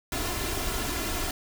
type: noise with comb filter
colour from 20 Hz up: pink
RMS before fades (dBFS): -30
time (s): 0.12-1.31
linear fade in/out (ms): 2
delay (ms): 2.9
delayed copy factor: +0.6
effects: none